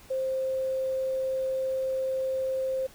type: tone with quantisation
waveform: sine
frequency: 526 Hz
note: C5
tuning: 9 cents sharp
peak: -26 dBFS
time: 0.1-2.87 s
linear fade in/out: 10 ms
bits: 9
effects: pink hiss -53 dBFS RMS until 2.94 s